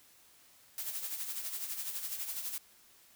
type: noise with tremolo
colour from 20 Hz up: blue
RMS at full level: -37 dBFS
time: 0.78-2.58 s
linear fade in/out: 0 ms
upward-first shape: sine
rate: 12 Hz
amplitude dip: 55%
effects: white hiss -62 dBFS RMS until 3.15 s